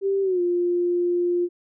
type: tone with pitch glide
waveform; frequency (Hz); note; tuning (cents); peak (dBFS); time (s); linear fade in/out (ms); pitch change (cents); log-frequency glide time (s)
sine; 392 to 351.3; G4 to F4; 0 to +10; -19; 0.01-1.49; 50; -190; 0.22-0.41
effects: none